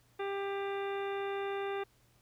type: harmonic tone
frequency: 396.4 Hz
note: G4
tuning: 19 cents sharp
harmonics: 1 / 2 / 3 / 4 / 5 / 6 / 7 / 9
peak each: -35 / -41 / -45 / -47 / -49 / -51 / -52 / -54 dBFS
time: 0.19-1.84 s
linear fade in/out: 10 ms
effects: added 119 Hz sine -69 dBFS peak until 2.21 s + pink hiss -69 dBFS RMS until 2.21 s